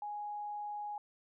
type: tone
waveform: sine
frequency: 830.6 Hz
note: G#5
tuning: in tune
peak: -38 dBFS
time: 0.02-0.98 s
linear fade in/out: 2 ms
effects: none